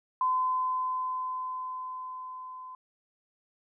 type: tone with level ramp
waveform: sine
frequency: 1022 Hz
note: C6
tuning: 41 cents flat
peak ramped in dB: -23 to -41 dBFS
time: 0.21-2.75 s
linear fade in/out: 2 ms
effects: none